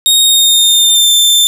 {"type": "tone with pitch glide", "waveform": "sawtooth", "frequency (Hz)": [3729, 3563], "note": ["A#7", "A7"], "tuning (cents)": [0, 21], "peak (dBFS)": -3, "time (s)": [0.06, 1.47], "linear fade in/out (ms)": 0, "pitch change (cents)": -79, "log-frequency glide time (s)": [0.23, 1.13], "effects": []}